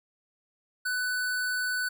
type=tone; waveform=square; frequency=1495 Hz; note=F#6; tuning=17 cents sharp; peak=-28 dBFS; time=0.85-1.89 s; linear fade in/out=10 ms; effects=none